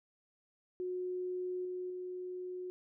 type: tone with level steps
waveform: sine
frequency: 364.1 Hz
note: F#4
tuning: 28 cents flat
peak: -35 / -37 / -39 dBFS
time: 0.8-2.7 s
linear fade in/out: 0 ms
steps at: 1.65 / 1.9 s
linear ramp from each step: 2 ms
effects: none